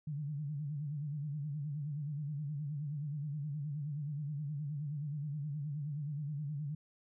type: tone with vibrato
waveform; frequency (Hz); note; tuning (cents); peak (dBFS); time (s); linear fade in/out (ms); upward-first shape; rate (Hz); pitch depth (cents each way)
sine; 146.83; D3; 0; -36; 0.07-6.75; 5; sine; 9.5; 100
effects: none